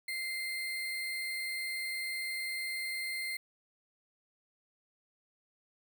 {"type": "tone with sample-and-hold", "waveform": "sine", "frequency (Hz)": 2089, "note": "C7", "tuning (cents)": -3, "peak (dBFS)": -34, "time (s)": [0.08, 3.37], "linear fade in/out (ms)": 5, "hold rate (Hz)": 6300, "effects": []}